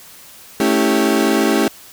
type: chord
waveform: 35% pulse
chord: A dominant seventh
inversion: none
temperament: equal with one note detuned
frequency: 220 / 277.2 / 326.4 / 392 Hz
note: A3 / C#4 / E4 / G4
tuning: 0 / 0 / -17 / 0 cents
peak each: -17 dBFS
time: 0.6-1.68 s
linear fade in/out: 2 ms
effects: white hiss -41 dBFS RMS until 1.92 s